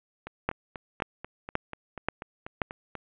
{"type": "two click trains", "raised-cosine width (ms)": 0.5, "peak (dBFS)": [-10, -22], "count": [5, 12], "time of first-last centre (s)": [[0.49, 2.618], [0.27, 2.953]], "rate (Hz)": [1.88, 4.1], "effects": ["resampled to 8000 Hz", "7-bit"]}